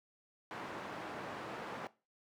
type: low-pass noise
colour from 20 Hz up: white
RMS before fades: -44 dBFS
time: 0.51-1.87 s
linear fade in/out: 0 ms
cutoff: 1200 Hz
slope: 12 dB/octave
effects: noise-tail reverb RT60 0.3 s tail -19 dB re dry + high-pass 150 Hz 12 dB/octave